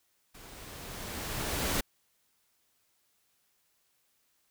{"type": "noise with level ramp", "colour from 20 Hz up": "pink", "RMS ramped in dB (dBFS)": [-51, -29], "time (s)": [0.34, 1.81], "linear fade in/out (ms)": 10, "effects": ["white hiss -73 dBFS RMS until 4.5 s"]}